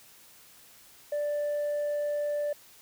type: tone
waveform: sine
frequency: 587.3 Hz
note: D5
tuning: in tune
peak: -25 dBFS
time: 1.12-2.53 s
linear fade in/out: 5 ms
effects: tanh soft clip ceiling -26 dBFS + white hiss -55 dBFS RMS until 2.81 s